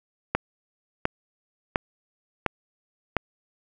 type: click train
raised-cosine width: 0.5 ms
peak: -6 dBFS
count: 5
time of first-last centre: 0.35-3.167 s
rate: 1.42 Hz
effects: none